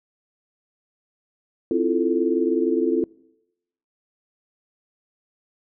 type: chord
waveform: sine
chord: F major seventh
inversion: second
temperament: equal with one note detuned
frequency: 262.7 / 329.6 / 349.2 / 440 Hz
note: C4 / E4 / F4 / A4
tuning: +7 / 0 / 0 / 0 cents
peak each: -25 / -23 / -23 / -24 dBFS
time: 1.71-3.04 s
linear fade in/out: 2 ms
effects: noise-tail reverb RT60 0.9 s tail -25 dB re dry